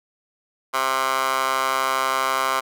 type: tone with high-pass filter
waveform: 15% pulse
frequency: 132.3 Hz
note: C3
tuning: 20 cents sharp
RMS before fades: -22 dBFS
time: 0.73-2.61 s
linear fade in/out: 20 ms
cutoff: 940 Hz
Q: 5.5
effects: none